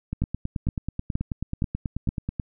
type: two click trains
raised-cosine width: 5 ms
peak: -12 / -15 dBFS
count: 5 / 22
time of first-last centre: 0.22-2.089 / 0.13-2.398 s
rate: 2.14 / 9.26 Hz
effects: none